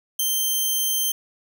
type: tone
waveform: 5% pulse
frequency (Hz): 3136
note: G7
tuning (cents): 0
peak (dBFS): -12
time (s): 0.19-1.12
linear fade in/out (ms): 5
effects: none